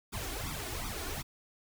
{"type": "noise with flanger", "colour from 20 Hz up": "pink", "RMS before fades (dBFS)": -38, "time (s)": [0.12, 1.23], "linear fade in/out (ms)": 20, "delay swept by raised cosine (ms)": [0.84, 2.84], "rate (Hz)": 2.7, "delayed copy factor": 0.9, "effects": []}